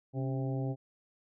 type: harmonic tone with a mistuned harmonic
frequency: 132.1 Hz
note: C3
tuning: 17 cents sharp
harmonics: 1 / 2 / 3 / 4 / 5 / 6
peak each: -32 / -38 / -42 / -44 / -46 / -48 dBFS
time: 0.13-0.76 s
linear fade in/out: 50 ms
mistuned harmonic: 2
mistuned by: +62 cents
effects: none